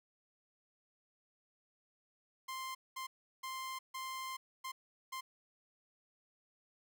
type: tone bursts at uneven times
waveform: sawtooth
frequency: 1048 Hz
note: C6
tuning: 2 cents sharp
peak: -37 dBFS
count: 6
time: 2.48-2.75 / 2.96-3.07 / 3.43-3.79 / 3.94-4.37 / 4.64-4.72 / 5.12-5.21 s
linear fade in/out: 10 ms
effects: none